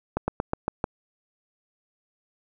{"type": "slowing click train", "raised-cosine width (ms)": 1, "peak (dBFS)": -10, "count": 6, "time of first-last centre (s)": [0.17, 0.842], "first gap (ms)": 110, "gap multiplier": 1.1, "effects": []}